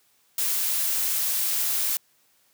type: noise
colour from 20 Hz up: blue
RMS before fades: -25 dBFS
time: 0.38-1.97 s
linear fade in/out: 2 ms
effects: white hiss -64 dBFS RMS until 2.53 s + high-pass 80 Hz 12 dB/octave